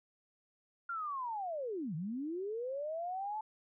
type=linear two-way sweep; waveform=sine; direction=down then up; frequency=1409 to 146.83 to 879 Hz; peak=-36 dBFS; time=0.89-3.41 s; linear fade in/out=5 ms; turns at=1.95 s; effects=none